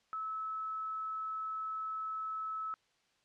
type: tone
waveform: sine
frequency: 1300 Hz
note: E6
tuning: 24 cents flat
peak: -36 dBFS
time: 0.13-2.74 s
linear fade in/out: 0 ms
effects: white hiss -73 dBFS RMS until 3.24 s + low-pass 5000 Hz 12 dB/octave